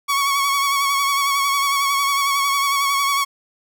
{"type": "tone with vibrato", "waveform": "sawtooth", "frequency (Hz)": 1116, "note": "C#6", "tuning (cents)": 11, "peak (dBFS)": -13, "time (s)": [0.08, 3.25], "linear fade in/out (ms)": 20, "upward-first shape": "sine", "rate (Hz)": 11, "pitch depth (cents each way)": 34, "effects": []}